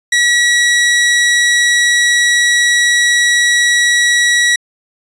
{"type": "tone", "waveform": "sawtooth", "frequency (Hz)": 1926, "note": "B6", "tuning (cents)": -44, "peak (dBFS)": -5, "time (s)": [0.12, 4.56], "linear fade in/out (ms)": 5, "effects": ["resampled to 22050 Hz"]}